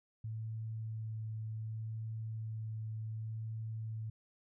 sine tone with vibrato, 110.4 Hz, A2, 6 cents sharp, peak -38 dBFS, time 0.24-4.1 s, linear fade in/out 5 ms, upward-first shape sine, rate 0.67 Hz, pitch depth 10 cents each way, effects none

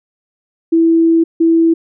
sine tone pair in turn, 329.6 / 329.6 Hz, E4 / E4, 0 / 0 cents, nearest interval unison, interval 0 cents, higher neither, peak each -7 dBFS, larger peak neither, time 0.72-1.24 / 1.4-1.74 s, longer first, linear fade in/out 10 ms, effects none

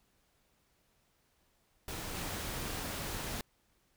pink noise with level steps, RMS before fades -41 / -39 dBFS, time 1.88-3.41 s, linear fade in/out 2 ms, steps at 2.15 s, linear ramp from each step 2 ms, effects pink hiss -73 dBFS RMS until 3.96 s

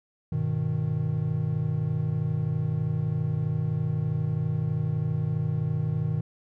triangle chord, G augmented, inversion none, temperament equal with one note detuned, 100.29 / 123.47 / 155.56 Hz, G2 / B2 / D#3, +40 / 0 / 0 cents, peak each -30 / -27 / -25 dBFS, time 0.32-6.21 s, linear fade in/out 5 ms, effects none

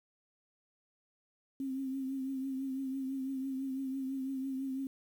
sine tone with vibrato, 266.6 Hz, C4, 33 cents sharp, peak -34 dBFS, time 1.6-4.87 s, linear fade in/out 2 ms, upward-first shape triangle, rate 6 Hz, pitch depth 45 cents each way, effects 10-bit

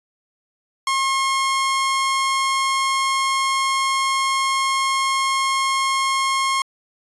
sawtooth tone, 1076 Hz, C6, 48 cents sharp, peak -14 dBFS, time 0.87-6.62 s, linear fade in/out 2 ms, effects resampled to 24000 Hz

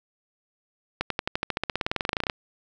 accelerating click train, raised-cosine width 0.3 ms, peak -9 dBFS, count 24, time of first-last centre 1.01-2.298 s, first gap 93 ms, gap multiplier 0.95, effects none

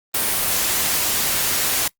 white noise, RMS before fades -20 dBFS, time 0.14-1.88 s, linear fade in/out 5 ms, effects noise-tail reverb RT60 0.1 s tail -23 dB re dry + Opus 32 kbps

